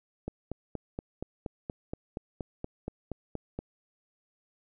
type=click train; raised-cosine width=2 ms; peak=-21 dBFS; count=15; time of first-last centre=0.28-3.59 s; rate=4.23 Hz; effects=none